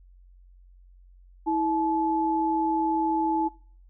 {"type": "tone pair together", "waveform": "sine", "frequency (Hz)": [324.1, 862], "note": ["E4", "A5"], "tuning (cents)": [-29, -36], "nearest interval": "octave + perfect fourth", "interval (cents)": 1693, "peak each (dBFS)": -25, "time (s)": [1.46, 3.49], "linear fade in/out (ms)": 20, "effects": ["noise-tail reverb RT60 0.5 s tail -23 dB re dry", "added 45 Hz sine -50 dBFS peak until 3.89 s"]}